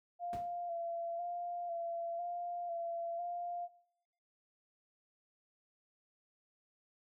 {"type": "tone with vibrato", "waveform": "sine", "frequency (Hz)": 689, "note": "F5", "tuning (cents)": -24, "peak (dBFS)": -37, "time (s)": [0.19, 3.69], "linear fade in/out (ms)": 50, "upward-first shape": "square", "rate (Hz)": 1, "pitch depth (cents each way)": 26}
{"type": "noise with exponential decay", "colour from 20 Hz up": "brown", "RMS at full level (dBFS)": -39, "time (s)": [0.33, 0.54], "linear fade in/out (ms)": 1, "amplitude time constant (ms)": 45}
{"effects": ["noise-tail reverb RT60 0.8 s tail -19 dB re dry", "high-pass 100 Hz 12 dB/octave"]}